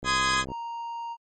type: click train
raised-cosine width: 2 ms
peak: -24 dBFS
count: 33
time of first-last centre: 0.03-0.518 s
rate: 65.6 Hz
type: chord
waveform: sawtooth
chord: Ab major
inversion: first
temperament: equal with one note detuned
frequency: 1027.3 / 1244.5 / 1661.2 Hz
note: C6 / Eb6 / Ab6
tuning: -32 / 0 / 0 cents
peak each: -23 dBFS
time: 0.04-0.45 s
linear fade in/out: 50 ms
type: tone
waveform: triangle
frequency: 932 Hz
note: A#5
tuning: 1 cent flat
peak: -30 dBFS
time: 0.48-1.17 s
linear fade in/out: 50 ms
effects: MP3 32 kbps